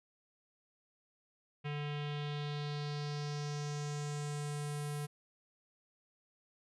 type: tone with low-pass filter sweep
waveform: square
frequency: 146.83 Hz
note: D3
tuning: in tune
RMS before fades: -39 dBFS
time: 1.64-5.07 s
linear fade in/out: 20 ms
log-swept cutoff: 2700 to 11000 Hz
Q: 3
effects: none